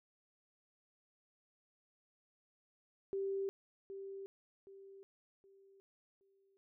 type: tone with echo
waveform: sine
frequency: 390.9 Hz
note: G4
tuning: 5 cents flat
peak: -35 dBFS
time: 3.13-3.49 s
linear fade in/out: 0 ms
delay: 770 ms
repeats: 4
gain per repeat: -9 dB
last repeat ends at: 6.57 s
effects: none